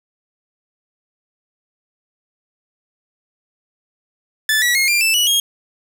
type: tone with pitch steps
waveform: sawtooth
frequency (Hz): 1746 / 1937.3 / 2150 / 2385 / 2646 / 2936 / 3258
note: A6 / B6 / C7 / D7 / E7 / F#7 / G#7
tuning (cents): -14 / -34 / +47 / +26 / +6 / -14 / -34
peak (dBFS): -10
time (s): 4.49-5.4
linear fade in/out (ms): 2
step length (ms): 130
effects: none